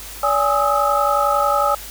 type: tone cluster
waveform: sine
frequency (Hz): 574 / 826 / 1252 / 1303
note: D5 / G#5 / D#6 / E6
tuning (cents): -40 / -10 / +10 / -20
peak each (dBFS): -20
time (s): 0.23-1.75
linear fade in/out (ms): 5
effects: added 50 Hz sine -39 dBFS peak until 1.9 s + white hiss -35 dBFS RMS until 1.9 s